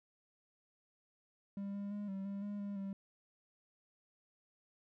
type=tone with pitch steps; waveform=triangle; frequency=199 / 201.2 / 205.7 / 193.6 / 198.8 / 204.7 / 201.7 / 195.7 Hz; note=G3 / G3 / G#3 / G3 / G3 / G#3 / G3 / G3; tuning=+26 / +45 / -16 / -21 / +25 / -25 / +50 / -3 cents; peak=-37 dBFS; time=1.57-2.93 s; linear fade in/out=2 ms; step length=170 ms; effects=none